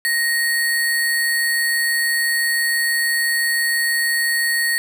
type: tone with sample-and-hold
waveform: sine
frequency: 1873 Hz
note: A#6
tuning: 8 cents sharp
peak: -16 dBFS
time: 0.05-4.78 s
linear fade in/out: 0 ms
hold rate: 6300 Hz
effects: none